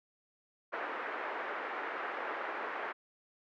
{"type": "band-pass noise", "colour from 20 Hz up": "white", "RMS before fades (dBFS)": -39, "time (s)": [0.72, 2.93], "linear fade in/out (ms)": 20, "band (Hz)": [350, 1800], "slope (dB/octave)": 24, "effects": []}